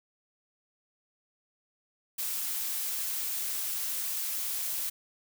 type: noise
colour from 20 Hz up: blue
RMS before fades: -33 dBFS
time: 2.18-4.9 s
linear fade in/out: 10 ms
effects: none